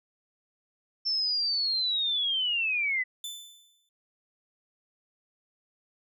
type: linear sweep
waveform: sine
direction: down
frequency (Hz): 5370 to 1975.5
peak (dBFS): -25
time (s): 1.05-3.04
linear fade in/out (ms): 20
type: tone with exponential decay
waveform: sawtooth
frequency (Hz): 3520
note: A7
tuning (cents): 0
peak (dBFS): -30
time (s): 3.24-3.89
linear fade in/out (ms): 2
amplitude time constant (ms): 140
effects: none